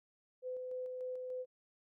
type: tone with tremolo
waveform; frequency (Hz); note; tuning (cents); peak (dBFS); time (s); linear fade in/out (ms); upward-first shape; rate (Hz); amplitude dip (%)
sine; 507; B4; +45; -38; 0.42-1.46; 50; square; 3.4; 25
effects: none